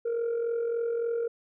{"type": "tone with amplitude modulation", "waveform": "sine", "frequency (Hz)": 466.2, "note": "A#4", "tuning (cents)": 0, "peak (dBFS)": -22, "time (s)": [0.05, 1.28], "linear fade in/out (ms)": 10, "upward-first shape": "sine", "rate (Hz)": 43.5, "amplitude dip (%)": 55, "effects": ["tanh soft clip ceiling -24 dBFS"]}